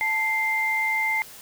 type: tone pair together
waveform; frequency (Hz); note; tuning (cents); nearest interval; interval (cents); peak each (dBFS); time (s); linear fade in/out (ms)
sine; 880 / 2093; A5 / C7; 0 / 0; octave + minor third; 1500; -28 / -22; 0.01-1.22; 0
effects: white hiss -44 dBFS RMS until 1.41 s